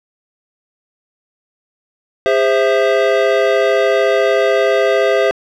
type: chord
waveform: square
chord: Ab augmented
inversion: none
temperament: equal with one note detuned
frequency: 406.3 / 523.3 / 659.3 Hz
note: Ab4 / C5 / E5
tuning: -38 / 0 / 0 cents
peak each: -16 dBFS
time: 2.26-5.31 s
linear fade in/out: 0 ms
effects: low-pass 3000 Hz 12 dB/octave + 8-bit

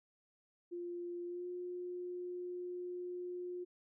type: tone with pitch glide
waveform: sine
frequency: 349.2 to 357.2 Hz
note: F4 to F4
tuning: 0 to +39 cents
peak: -40 dBFS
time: 0.71-3.65 s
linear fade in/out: 20 ms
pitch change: +39 cents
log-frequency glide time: 1.26-1.47 s
effects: none

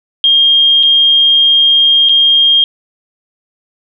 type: tone with dropouts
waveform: sine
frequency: 3222 Hz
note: G7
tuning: 47 cents sharp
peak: -5 dBFS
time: 0.24-2.64 s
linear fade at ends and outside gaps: 1 ms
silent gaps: 0.829-0.833 / 2.088-2.093 s
effects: none

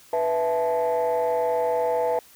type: tone cluster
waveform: sine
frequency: 493.8 / 658 / 869 Hz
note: B4 / E5 / A5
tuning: 0 / -3 / -22 cents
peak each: -22 / -24 / -25 dBFS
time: 0.13-2.19 s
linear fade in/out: 2 ms
effects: tanh soft clip ceiling -16 dBFS + white hiss -52 dBFS RMS until 2.35 s

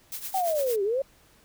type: noise with tremolo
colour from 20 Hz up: blue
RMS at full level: -33 dBFS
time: 0.12-0.76 s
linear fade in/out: 0 ms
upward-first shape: triangle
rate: 8.9 Hz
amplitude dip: 80%
type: linear two-way sweep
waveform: sine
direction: down then up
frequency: 781 to 381.6 to 562 Hz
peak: -23 dBFS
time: 0.34-1.02 s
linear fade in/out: 5 ms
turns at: 0.83 s
effects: pink hiss -59 dBFS RMS until 1.44 s

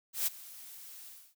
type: noise with ADSR envelope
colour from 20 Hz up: blue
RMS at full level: -29 dBFS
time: 0.13-1.35 s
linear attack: 140 ms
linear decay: 16 ms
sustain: -20 dB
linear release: 290 ms
effects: none

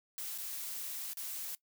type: noise with dropouts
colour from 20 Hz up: blue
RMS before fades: -41 dBFS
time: 0.18-1.55 s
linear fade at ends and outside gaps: 0 ms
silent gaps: 0.378-0.384 / 1.133-1.171 s
effects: noise-tail reverb RT60 0.1 s tail -20 dB re dry

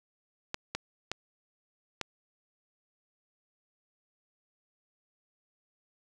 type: clicks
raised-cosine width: 0.2 ms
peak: -15 dBFS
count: 4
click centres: 0.544 / 0.75 / 1.116 / 2.013 s
effects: none

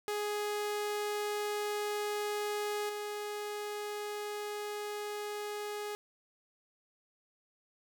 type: tone with level steps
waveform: sawtooth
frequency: 416.3 Hz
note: G#4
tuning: 4 cents sharp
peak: -29 / -33 dBFS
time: 0.08-5.95 s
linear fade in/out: 0 ms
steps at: 2.89 s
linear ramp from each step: 5 ms
effects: none

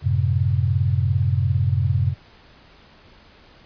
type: chord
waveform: sine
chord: F# diminished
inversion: none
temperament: equal with one note detuned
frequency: 92.5 / 110 / 132.79 Hz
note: F#2 / A2 / C3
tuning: 0 / 0 / +26 cents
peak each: -20 / -23 / -21 dBFS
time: 0.02-2.15 s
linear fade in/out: 50 ms
effects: pink hiss -50 dBFS RMS until 3.65 s + resampled to 11025 Hz

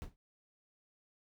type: noise with exponential decay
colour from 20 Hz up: brown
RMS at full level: -36 dBFS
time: 0.02-0.16 s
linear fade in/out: 0 ms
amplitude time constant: 29 ms
effects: none

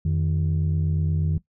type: tone pair together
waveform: sine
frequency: 87.31 / 155.71 Hz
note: F2 / D#3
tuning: 0 / +2 cents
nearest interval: minor seventh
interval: 1002 cents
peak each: -21 dBFS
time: 0.05-1.38 s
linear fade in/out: 5 ms
effects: noise-tail reverb RT60 0.1 s tail -17 dB re dry + tanh soft clip ceiling -16 dBFS

